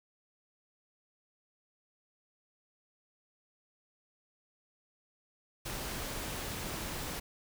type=noise; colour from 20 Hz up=pink; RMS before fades=-39 dBFS; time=5.65-7.2 s; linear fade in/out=10 ms; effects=none